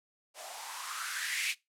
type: noise with band-pass filter sweep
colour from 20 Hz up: violet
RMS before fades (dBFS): -37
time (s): 0.34-1.55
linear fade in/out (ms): 50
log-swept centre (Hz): 610 to 2500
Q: 4.9
effects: noise-tail reverb RT60 0.2 s tail -21 dB re dry + low-pass 11000 Hz 12 dB/octave